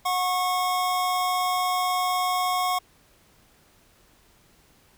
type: tone pair together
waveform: square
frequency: 730.2 / 1094 Hz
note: F#5 / C#6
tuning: -23 / -23 cents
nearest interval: perfect fifth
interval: 700 cents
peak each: -26 dBFS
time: 0.05-2.79 s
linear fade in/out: 10 ms
effects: pink hiss -59 dBFS RMS until 4.97 s